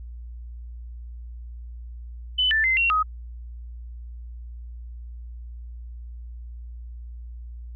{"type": "tone with pitch steps", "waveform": "sine", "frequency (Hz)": [3010, 1767, 2068, 2739, 1260], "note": ["F#7", "A6", "C7", "F7", "D#6"], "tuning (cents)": [29, 7, -21, -34, 21], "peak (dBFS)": -18, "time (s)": [2.38, 3.03], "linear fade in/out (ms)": 10, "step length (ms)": 130, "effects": ["added 59 Hz sine -35 dBFS peak until 7.75 s"]}